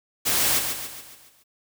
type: noise with echo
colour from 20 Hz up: white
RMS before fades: -22 dBFS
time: 0.25-0.6 s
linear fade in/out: 20 ms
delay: 140 ms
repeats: 6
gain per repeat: -6 dB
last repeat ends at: 1.44 s
effects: none